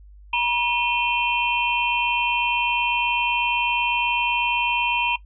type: tone cluster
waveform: sine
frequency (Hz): 958 / 2453 / 2690 / 3123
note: A#5 / D#7 / E7 / G7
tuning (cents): +47 / -25 / +34 / -7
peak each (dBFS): -22 / -24 / -25 / -28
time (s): 0.33-5.16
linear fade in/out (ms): 5
effects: noise-tail reverb RT60 0.1 s tail -18 dB re dry + added 50 Hz sine -43 dBFS peak until 5.25 s